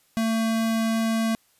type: tone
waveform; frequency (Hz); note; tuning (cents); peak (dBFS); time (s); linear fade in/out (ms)
square; 224.7; A3; +37; -22; 0.17-1.35; 0
effects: white hiss -63 dBFS RMS until 1.59 s + resampled to 32000 Hz